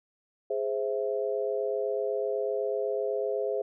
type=chord; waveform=sine; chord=Ab augmented; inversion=none; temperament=equal; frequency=415.3 / 523.3 / 659.3 Hz; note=Ab4 / C5 / E5; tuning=0 / 0 / 0 cents; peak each=-30 / -31 / -34 dBFS; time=0.5-3.62 s; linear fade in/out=5 ms; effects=none